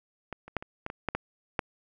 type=clicks; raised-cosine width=0.5 ms; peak=-21 / -30 / -13 / -25 / -19 / -21 / -13 / -14 / -11 dBFS; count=9; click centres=0.327 / 0.48 / 0.567 / 0.625 / 0.864 / 0.901 / 1.087 / 1.15 / 1.592 s; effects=none